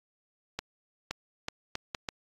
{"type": "accelerating click train", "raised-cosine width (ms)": 0.2, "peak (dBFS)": -15, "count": 6, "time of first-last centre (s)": [0.59, 2.088], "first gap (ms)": 520, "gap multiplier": 0.72, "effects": ["AAC 32 kbps"]}